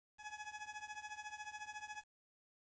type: tone with tremolo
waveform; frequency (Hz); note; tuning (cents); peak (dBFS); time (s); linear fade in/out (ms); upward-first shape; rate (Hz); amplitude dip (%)
20% pulse; 845; G#5; +30; -38; 0.18-2.04; 50; triangle; 14; 90
effects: resampled to 16000 Hz + 11-bit